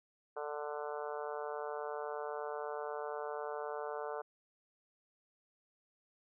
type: harmonic tone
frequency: 148.1 Hz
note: D3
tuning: 15 cents sharp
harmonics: 3 / 4 / 5 / 6 / 7 / 8 / 9 / 10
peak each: -42 / -44 / -46 / -48 / -49 / -50 / -51 / -52 dBFS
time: 0.36-4.22 s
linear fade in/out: 10 ms
effects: none